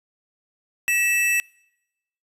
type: tone pair together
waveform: square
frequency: 1925 / 2638 Hz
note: B6 / E7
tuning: -45 / +1 cents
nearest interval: perfect fourth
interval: 546 cents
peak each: -25 / -20 dBFS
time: 0.88-1.4 s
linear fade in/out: 0 ms
effects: noise-tail reverb RT60 0.9 s tail -26 dB re dry + resampled to 32000 Hz